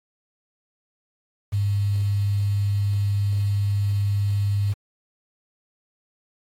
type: tone with quantisation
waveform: sine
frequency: 101.1 Hz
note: G#2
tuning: 46 cents flat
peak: -19 dBFS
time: 1.52-4.74 s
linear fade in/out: 20 ms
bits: 7
effects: AAC 48 kbps